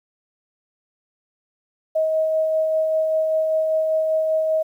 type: tone with tremolo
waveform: sine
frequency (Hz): 633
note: D#5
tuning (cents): +30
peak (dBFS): -16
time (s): 1.95-4.63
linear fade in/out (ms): 10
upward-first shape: sine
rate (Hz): 5.1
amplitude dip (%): 25
effects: 9-bit